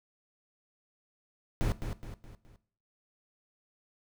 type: noise with echo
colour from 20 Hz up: brown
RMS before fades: -28 dBFS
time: 1.61-1.72 s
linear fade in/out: 0 ms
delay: 210 ms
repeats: 4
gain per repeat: -7 dB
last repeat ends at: 2.56 s
effects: noise-tail reverb RT60 0.5 s tail -17 dB re dry